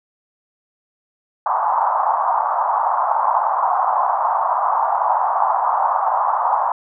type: band-pass noise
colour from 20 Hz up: white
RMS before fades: -18 dBFS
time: 1.46-6.72 s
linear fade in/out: 2 ms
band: 720 to 1100 Hz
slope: 48 dB/octave
effects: none